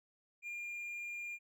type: tone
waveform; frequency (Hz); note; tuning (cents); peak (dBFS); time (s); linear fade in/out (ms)
triangle; 2406; D7; +41; -39; 0.42-1.39; 50
effects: none